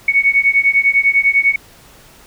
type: beating tone pair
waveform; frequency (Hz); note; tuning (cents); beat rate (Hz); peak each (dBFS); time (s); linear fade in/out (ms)
sine; 2217 / 2227; C#7 / C#7; 0 / +7; 10; -13; 0.08-1.56; 5
effects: pink hiss -44 dBFS RMS until 2.26 s